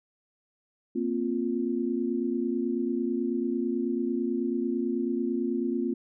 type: chord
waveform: sine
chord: Bb suspended second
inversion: none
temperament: just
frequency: 233.1 / 262.2 / 349.6 Hz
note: Bb3 / C4 / F4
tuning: 0 / +4 / +2 cents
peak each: -30 dBFS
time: 0.95-5.94 s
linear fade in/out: 10 ms
effects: none